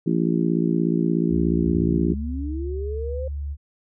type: harmonic tone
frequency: 56.8 Hz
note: A#1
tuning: 44 cents flat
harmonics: 3 / 4 / 5 / 6 / 7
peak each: -22 / -25 / -25 / -25 / -30 dBFS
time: 0.06-2.14 s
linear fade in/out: 10 ms
type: tone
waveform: sine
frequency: 71.5 Hz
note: D2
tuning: 46 cents flat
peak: -26 dBFS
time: 1.29-3.57 s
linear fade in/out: 50 ms
type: linear sweep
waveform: sine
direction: up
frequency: 54.7 to 530 Hz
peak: -29 dBFS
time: 1.63-3.28 s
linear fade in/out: 5 ms
effects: none